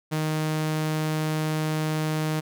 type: tone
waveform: sawtooth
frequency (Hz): 155.56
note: D#3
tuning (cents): 0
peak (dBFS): -20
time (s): 0.11-2.41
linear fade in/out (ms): 20
effects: none